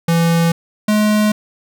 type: tone pair in turn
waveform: square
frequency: 167.5 / 211.8 Hz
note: E3 / G#3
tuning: +28 / +34 cents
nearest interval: major third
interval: 406 cents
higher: second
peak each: -12 dBFS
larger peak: neither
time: 0.08-0.52 / 0.88-1.32 s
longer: neither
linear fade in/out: 5 ms
effects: none